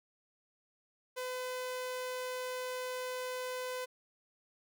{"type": "tone", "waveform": "sawtooth", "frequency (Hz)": 506, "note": "B4", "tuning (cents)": 42, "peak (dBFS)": -33, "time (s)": [1.16, 3.86], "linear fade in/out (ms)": 20, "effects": []}